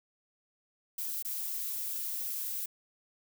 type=noise with dropouts; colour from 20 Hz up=violet; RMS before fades=-36 dBFS; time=0.98-2.66 s; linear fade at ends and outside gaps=5 ms; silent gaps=1.226-1.248 s; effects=none